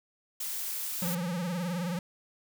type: noise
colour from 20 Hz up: blue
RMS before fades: -35 dBFS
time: 0.4-1.15 s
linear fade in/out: 5 ms
type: tone with vibrato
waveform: square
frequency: 175.6 Hz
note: F3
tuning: 10 cents sharp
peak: -31 dBFS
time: 1.02-1.99 s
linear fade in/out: 2 ms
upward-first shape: triangle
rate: 19 Hz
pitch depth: 130 cents each way
effects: none